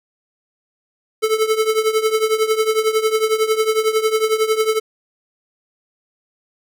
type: tone with tremolo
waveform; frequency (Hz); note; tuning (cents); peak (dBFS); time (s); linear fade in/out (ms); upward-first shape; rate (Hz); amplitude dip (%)
square; 437.6; A4; -9; -12; 1.22-4.8; 20; triangle; 11; 85
effects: none